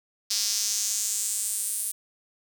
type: tone with high-pass filter sweep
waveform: square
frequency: 107.3 Hz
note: A2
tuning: 43 cents flat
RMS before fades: -28 dBFS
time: 0.3-1.92 s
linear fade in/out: 10 ms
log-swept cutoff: 5100 to 10000 Hz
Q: 3.1
effects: none